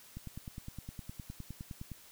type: click train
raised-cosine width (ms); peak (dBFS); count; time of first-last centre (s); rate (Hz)
5; -30; 18; 0.17-1.917; 9.73
effects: white hiss -57 dBFS RMS until 2.11 s